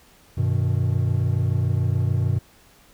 triangle chord, G augmented, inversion none, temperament equal with one note detuned, 96.54 / 123.47 / 155.56 Hz, G2 / B2 / D#3, -26 / 0 / 0 cents, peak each -20 / -20 / -26 dBFS, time 0.37-2.39 s, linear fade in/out 10 ms, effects pink hiss -54 dBFS RMS until 2.93 s

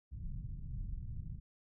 pink low-pass noise, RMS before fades -42 dBFS, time 0.11-1.4 s, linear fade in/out 20 ms, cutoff 150 Hz, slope 24 dB/octave, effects none

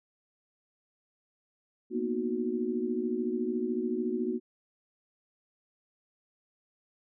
sine chord, B major seventh, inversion third, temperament equal with one note detuned, 233.1 / 246.9 / 311.1 / 367.2 Hz, A#3 / B3 / D#4 / F#4, 0 / 0 / 0 / -13 cents, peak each -34 / -34 / -37 / -32 dBFS, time 1.9-4.4 s, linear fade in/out 50 ms, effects none

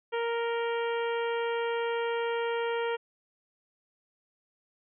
harmonic tone with a mistuned harmonic, 466.2 Hz, A#4, in tune, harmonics 1 / 2 / 3 / 4 / 5 / 6 / 7, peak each -29 / -35 / -39 / -41 / -43 / -45 / -46 dBFS, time 0.12-2.97 s, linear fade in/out 20 ms, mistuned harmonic 7, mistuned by -36 cents, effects none

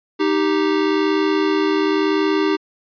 square tone pair together, 311.1 / 392 Hz, D#4 / G4, 0 / 0 cents, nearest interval major third, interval 400 cents, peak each -19 dBFS, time 0.19-2.57 s, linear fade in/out 20 ms, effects resampled to 11025 Hz

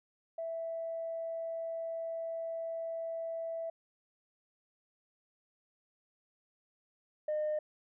sine tone pair in turn, 659.3 / 609.2 Hz, E5 / D#5, 0 / -37 cents, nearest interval minor second, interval 137 cents, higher first, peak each -35 / -29 dBFS, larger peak second, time 0.38-3.7 / 7.28-7.59 s, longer first, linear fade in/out 5 ms, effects tanh soft clip ceiling -28 dBFS

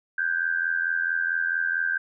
sine tone with amplitude modulation, 1567 Hz, G6, 1 cent flat, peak -19 dBFS, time 0.18-1.98 s, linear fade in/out 5 ms, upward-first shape sine, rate 84.5 Hz, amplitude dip 80%, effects none

